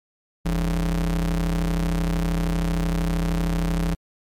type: ring-modulated tone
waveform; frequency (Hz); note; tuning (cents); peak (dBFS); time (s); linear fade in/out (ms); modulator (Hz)
square; 61.74; B1; 0; -18; 0.45-3.95; 10; 107
effects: MP3 96 kbps